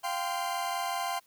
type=chord; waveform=40% pulse; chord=F suspended second; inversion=none; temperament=equal with one note detuned; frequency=698.5 / 784 / 1035.7 Hz; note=F5 / G5 / C6; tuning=0 / 0 / -18 cents; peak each=-34 dBFS; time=0.03-1.2 s; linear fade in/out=20 ms; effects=white hiss -65 dBFS RMS until 1.26 s